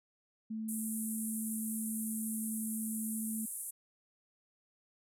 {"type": "tone", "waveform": "sine", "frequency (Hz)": 220, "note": "A3", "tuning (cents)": 0, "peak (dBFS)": -36, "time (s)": [0.5, 3.46], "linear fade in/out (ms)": 10}
{"type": "band-pass noise", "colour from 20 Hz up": "white", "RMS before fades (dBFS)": -42, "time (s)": [0.68, 3.71], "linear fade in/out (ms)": 10, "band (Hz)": [8400, 12000], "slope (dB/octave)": 48}
{"effects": []}